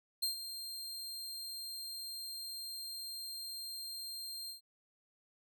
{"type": "tone with ADSR envelope", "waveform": "sawtooth", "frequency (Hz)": 4186, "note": "C8", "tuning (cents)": 0, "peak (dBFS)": -28, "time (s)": [0.22, 4.61], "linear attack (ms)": 11, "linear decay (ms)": 120, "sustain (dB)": -11, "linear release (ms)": 120, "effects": []}